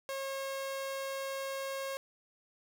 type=tone; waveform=sawtooth; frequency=542 Hz; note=C#5; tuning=39 cents flat; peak=-32 dBFS; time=0.09-1.97 s; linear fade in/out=0 ms; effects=none